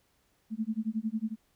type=tone with tremolo; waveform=sine; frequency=220 Hz; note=A3; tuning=in tune; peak=-26 dBFS; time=0.5-1.36 s; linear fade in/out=50 ms; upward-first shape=sine; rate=11 Hz; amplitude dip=100%; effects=pink hiss -71 dBFS RMS until 1.55 s